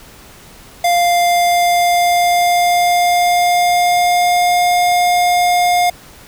square tone with pitch glide, 698.5 to 710.3 Hz, F5 to F5, 0 to +29 cents, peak -11 dBFS, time 0.84-5.9 s, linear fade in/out 5 ms, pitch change +29 cents, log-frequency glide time 0.98-4.69 s, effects pink hiss -40 dBFS RMS until 6.27 s

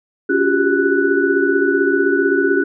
sine tone cluster, 281.5 / 352 / 383.5 / 399.2 / 1481 Hz, C#4 / F4 / G4 / G4 / F#6, +27 / +14 / -38 / +32 / +1 cents, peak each -19 dBFS, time 0.29-2.64 s, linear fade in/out 10 ms, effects none

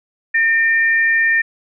sine tone pair together, 1818 / 2364 Hz, A#6 / D7, -44 / +11 cents, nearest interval perfect fourth, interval 455 cents, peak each -12 / -22 dBFS, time 0.34-1.42 s, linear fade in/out 10 ms, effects none

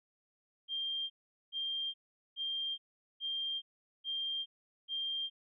sine tone bursts, 3188 Hz, G7, 28 cents sharp, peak -34 dBFS, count 6, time 0.68-5.3 s, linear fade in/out 50 ms, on 420 ms, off 420 ms, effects none

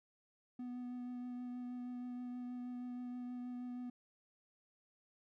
triangle tone with vibrato, 246.9 Hz, B3, in tune, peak -40 dBFS, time 0.59-3.9 s, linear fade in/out 5 ms, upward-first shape triangle, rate 6.3 Hz, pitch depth 15 cents each way, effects none

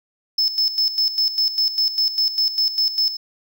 triangle tone with tremolo, 5240 Hz, E8, 11 cents flat, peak -14 dBFS, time 0.38-3.17 s, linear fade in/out 5 ms, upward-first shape square, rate 5 Hz, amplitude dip 70%, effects none

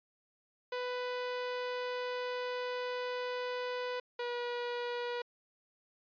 sawtooth tone pair in turn, 496.7 / 483.4 Hz, B4 / B4, +10 / -37 cents, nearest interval unison, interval 47 cents, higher first, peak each -31 / -31 dBFS, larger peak neither, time 0.72-4 / 4.19-5.22 s, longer first, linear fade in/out 5 ms, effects resampled to 11025 Hz

